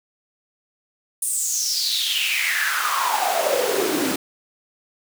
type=noise with high-pass filter sweep; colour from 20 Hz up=pink; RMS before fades=-22 dBFS; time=1.22-4.16 s; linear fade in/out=5 ms; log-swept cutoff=9600 to 250 Hz; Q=6.7; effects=none